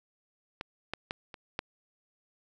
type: clicks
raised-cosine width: 0.3 ms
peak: -20 / -17 / -17 / -27 / -15 dBFS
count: 5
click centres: 0.611 / 0.936 / 1.109 / 1.342 / 1.591 s
effects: none